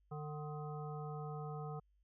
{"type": "harmonic tone with a mistuned harmonic", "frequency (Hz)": 150, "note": "D3", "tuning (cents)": 37, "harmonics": [1, 3, 5, 7, 8], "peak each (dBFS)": [-43, -49, -50, -57, -53], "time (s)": [0.11, 1.8], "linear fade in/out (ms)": 10, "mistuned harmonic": 8, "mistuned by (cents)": 81, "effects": ["added 50 Hz sine -70 dBFS peak until 2.03 s"]}